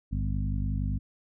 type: harmonic tone with a mistuned harmonic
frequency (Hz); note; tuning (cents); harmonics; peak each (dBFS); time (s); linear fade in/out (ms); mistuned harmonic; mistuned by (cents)
50.8; G#1; -38; 1 / 2 / 3 / 4 / 5; -29 / -32 / -35 / -37 / -39; 0.11-0.99; 20; 1; +140
effects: none